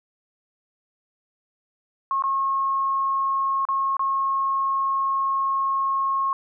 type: tone with dropouts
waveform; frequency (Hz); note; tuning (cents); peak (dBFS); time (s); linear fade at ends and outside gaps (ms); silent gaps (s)
sine; 1085; C#6; -37; -20; 2.11-6.33; 1; 2.223-2.238 / 3.652-3.687 / 3.968-3.994
effects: none